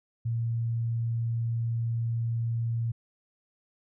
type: tone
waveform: sine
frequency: 115.8 Hz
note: A#2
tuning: 11 cents flat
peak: -26 dBFS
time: 0.25-2.92 s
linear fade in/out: 10 ms
effects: none